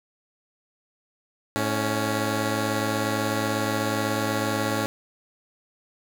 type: tone pair together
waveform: 10% pulse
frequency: 108.01 / 278.2 Hz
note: A2 / C#4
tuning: -32 / +6 cents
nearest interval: octave + major third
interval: 1638 cents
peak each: -18 dBFS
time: 1.56-4.86 s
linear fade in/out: 0 ms
effects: none